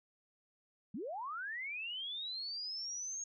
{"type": "linear sweep", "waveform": "sine", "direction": "up", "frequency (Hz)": [172.8, 6600], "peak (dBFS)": -39, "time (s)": [0.94, 3.24], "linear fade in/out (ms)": 5, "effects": []}